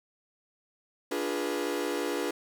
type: chord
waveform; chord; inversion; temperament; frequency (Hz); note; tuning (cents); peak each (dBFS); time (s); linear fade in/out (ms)
40% pulse; D diminished seventh; none; equal with one note detuned; 293.7 / 349.2 / 415.3 / 486.8; D4 / F4 / Ab4 / Cb5; 0 / 0 / 0 / -25; -34; 1.11-2.31; 5
effects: none